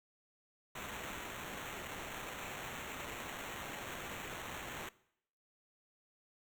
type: noise with sample-and-hold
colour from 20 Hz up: violet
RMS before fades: -45 dBFS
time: 0.75-4.89 s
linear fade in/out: 5 ms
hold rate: 4900 Hz
effects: noise-tail reverb RT60 0.7 s tail -20 dB re dry